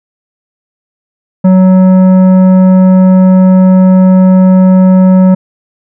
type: tone with tanh clipping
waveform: sine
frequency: 186.3 Hz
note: F#3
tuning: 12 cents sharp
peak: -3 dBFS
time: 1.44-5.35 s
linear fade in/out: 10 ms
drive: 11 dB
effects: none